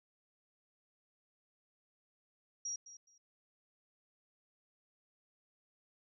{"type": "tone with echo", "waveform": "sine", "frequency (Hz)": 5690, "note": "F8", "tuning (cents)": 31, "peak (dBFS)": -37, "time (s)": [2.65, 2.76], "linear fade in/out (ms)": 5, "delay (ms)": 210, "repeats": 2, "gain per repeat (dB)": -14, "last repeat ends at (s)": 3.18, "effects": []}